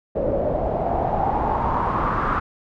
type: noise with low-pass filter sweep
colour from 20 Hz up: pink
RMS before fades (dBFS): -22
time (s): 0.15-2.4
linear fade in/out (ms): 10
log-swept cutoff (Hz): 530 to 1300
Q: 5.3
effects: none